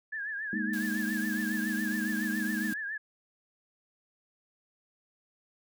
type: tone with vibrato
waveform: sine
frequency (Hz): 1691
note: G#6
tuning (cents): +31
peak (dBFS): -33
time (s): 0.12-2.98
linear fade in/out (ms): 10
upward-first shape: triangle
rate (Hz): 7.2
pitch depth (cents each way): 110
type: chord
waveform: sine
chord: Ab suspended second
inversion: none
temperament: equal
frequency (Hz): 207.7 / 233.1 / 311.1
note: Ab3 / Bb3 / Eb4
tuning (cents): 0 / 0 / 0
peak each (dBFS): -33 / -35 / -36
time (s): 0.53-2.73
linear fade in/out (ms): 2
type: high-pass noise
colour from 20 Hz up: white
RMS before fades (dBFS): -44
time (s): 0.73-2.74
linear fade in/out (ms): 5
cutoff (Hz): 120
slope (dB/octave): 12
effects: none